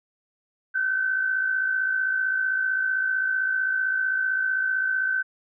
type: tone pair together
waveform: sine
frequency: 1480 / 1535.6 Hz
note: F#6 / G6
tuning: 0 / -36 cents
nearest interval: minor second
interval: 64 cents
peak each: -31 / -22 dBFS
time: 0.74-5.23 s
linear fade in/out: 20 ms
effects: none